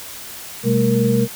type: tone cluster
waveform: sine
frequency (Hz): 126.8 / 201.1 / 224.3 / 466.6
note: B2 / G3 / A3 / A#4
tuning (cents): +46 / +44 / +34 / +2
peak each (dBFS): -19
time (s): 0.63-1.28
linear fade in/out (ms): 50
effects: white hiss -34 dBFS RMS until 1.35 s